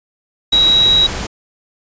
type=tone in noise; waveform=sine; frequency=3854 Hz; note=B7; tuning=43 cents flat; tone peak=-8 dBFS; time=0.52-1.07 s; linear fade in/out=10 ms; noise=pink; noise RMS=-23 dBFS; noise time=0.52-1.27 s; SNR=+12 dB; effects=resampled to 16000 Hz

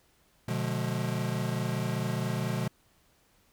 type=chord; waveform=square; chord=B diminished seventh; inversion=none; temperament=just; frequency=123.47 / 148.16 / 177.8 / 213.4 Hz; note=B2 / D3 / F3 / Ab3; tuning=0 / +16 / +31 / +47 cents; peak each=-33 / -36 / -36 / -37 dBFS; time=0.48-2.68 s; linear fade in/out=5 ms; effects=pink hiss -66 dBFS RMS until 3.52 s

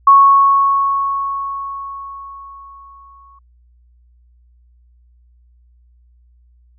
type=tone with exponential decay; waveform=sine; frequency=1105 Hz; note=C#6; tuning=6 cents flat; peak=-3 dBFS; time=0.07-3.39 s; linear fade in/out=5 ms; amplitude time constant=720 ms; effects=added 60 Hz sine -48 dBFS peak until 6.78 s

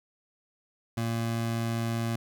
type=tone; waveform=25% pulse; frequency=115.1 Hz; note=A#2; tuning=22 cents flat; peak=-24 dBFS; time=0.97-2.16 s; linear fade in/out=5 ms; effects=none

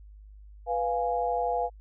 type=chord; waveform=sine; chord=F diminished; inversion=second; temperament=equal; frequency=493.9 / 698.5 / 830.6 Hz; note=Cb5 / F5 / Ab5; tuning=0 / 0 / 0 cents; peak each=-30 / -28 / -31 dBFS; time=0.66-1.7 s; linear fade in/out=50 ms; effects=added 51 Hz sine -46 dBFS peak until 1.8 s

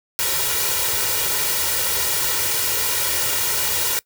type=noise with comb filter; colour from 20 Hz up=white; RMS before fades=-21 dBFS; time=0.19-3.99 s; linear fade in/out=0 ms; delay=2.1 ms; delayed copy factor=+0.75; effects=noise-tail reverb RT60 0.1 s tail -22 dB re dry + high-pass 60 Hz 12 dB/octave

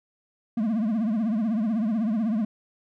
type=tone with vibrato; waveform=triangle; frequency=220 Hz; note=A3; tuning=in tune; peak=-20 dBFS; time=0.57-2.45 s; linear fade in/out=5 ms; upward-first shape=triangle; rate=16 Hz; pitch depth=170 cents each way; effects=none

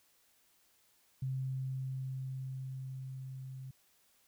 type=tone with level ramp; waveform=sine; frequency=131.7 Hz; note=C3; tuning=12 cents sharp; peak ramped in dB=-33 to -43 dBFS; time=1.22-3.71 s; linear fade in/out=5 ms; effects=white hiss -70 dBFS RMS until 4.27 s

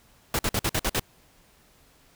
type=noise bursts; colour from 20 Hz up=pink; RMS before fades=-25 dBFS; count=7; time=0.34-0.996 s; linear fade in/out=2 ms; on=50 ms; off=51 ms; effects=pink hiss -59 dBFS RMS until 2.15 s

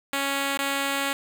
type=tone with dropouts; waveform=5% pulse; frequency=277.2 Hz; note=C#4; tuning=in tune; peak=-13 dBFS; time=0.13-1.13 s; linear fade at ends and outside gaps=1 ms; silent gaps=0.574-0.59 s; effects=none

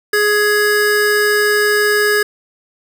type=tone pair together; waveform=square; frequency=417.4 / 1669.6 Hz; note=G#4 / G#6; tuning=+9 / +9 cents; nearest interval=2 octaves; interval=2400 cents; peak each=-15 dBFS; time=0.13-2.23 s; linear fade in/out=5 ms; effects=none

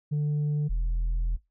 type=tone pair in turn; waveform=sine; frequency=148.3 / 41.62 Hz; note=D3 / E1; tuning=+17 / +17 cents; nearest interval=octave + minor seventh; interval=2200 cents; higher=first; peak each=-21 dBFS; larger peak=neither; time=0.11-0.69 / 0.69-1.37 s; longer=second; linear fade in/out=20 ms; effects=noise-tail reverb RT60 0.2 s tail -20 dB re dry + tanh soft clip ceiling -23 dBFS

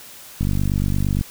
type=click train; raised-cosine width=5 ms; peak=-9 dBFS; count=40; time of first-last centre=0.41-1.211 s; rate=48.7 Hz; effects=white hiss -41 dBFS RMS until 1.3 s

